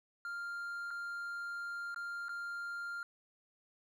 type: tone with dropouts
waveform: triangle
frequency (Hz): 1396.9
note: F6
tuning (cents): 0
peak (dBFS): -37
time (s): 0.25-3.03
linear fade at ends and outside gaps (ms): 1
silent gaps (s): 0.906-0.91 / 1.945-1.961 / 2.284-2.292
effects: none